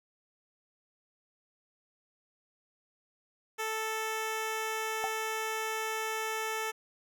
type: tone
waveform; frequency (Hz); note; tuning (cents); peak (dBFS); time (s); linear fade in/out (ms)
10% pulse; 440; A4; 0; -24; 3.58-6.72; 20
type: tone with exponential decay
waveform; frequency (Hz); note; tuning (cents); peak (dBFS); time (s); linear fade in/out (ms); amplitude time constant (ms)
sine; 784; G5; 0; -26; 5.04-5.13; 0; 19
effects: none